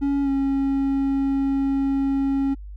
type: tone with pitch glide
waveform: triangle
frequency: 280 to 273.6 Hz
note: C#4 to C#4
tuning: +18 to -23 cents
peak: -17 dBFS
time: 0.01-2.55 s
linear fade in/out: 20 ms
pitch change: -41 cents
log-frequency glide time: 0.23-0.29 s
effects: added 50 Hz sine -34 dBFS peak until 2.76 s